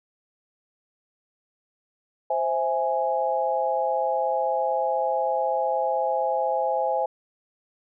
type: chord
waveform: sine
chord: C augmented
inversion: none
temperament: equal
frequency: 523.3 / 659.3 / 830.6 Hz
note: C5 / E5 / G#5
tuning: 0 / 0 / 0 cents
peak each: -26 / -27 / -25 dBFS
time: 2.3-7.06 s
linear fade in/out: 5 ms
effects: none